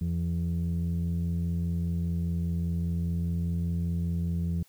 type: tone pair together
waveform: sine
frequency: 85.21 / 170.2 Hz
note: F2 / F3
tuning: -42 / -44 cents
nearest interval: octave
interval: 1198 cents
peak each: -27 dBFS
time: 0.01-4.63 s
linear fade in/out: 5 ms
effects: tanh soft clip ceiling -23 dBFS + white hiss -62 dBFS RMS until 4.68 s